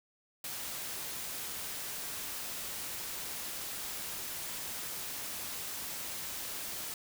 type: noise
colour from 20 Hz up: white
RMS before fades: -40 dBFS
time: 0.44-6.94 s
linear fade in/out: 2 ms
effects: none